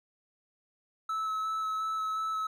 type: tone with vibrato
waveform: triangle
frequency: 1300 Hz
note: E6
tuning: 24 cents flat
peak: -28 dBFS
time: 1.09-2.47 s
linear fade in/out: 5 ms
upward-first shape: square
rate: 2.8 Hz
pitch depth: 10 cents each way
effects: none